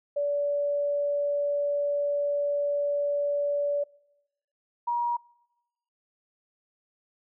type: tone pair in turn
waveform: sine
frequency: 576 / 953.4 Hz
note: D5 / A#5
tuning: -34 / +39 cents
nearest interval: major sixth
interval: 873 cents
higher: second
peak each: -24 dBFS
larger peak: neither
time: 0.16-3.84 / 4.87-5.17 s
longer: first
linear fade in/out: 10 ms
effects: noise-tail reverb RT60 0.9 s tail -24 dB re dry